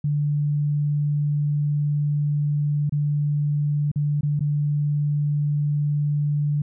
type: tone with dropouts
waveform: sine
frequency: 146.83 Hz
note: D3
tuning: in tune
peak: -19 dBFS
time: 0.04-6.62 s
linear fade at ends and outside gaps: 5 ms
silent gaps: 2.895-2.922 / 3.916-3.958 / 4.21-4.231 / 4.394-4.406 s
effects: none